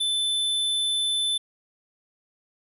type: tone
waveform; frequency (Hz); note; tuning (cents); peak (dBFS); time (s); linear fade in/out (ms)
square; 3520; A7; 0; -23; 0-1.38; 10
effects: resampled to 32000 Hz + 10-bit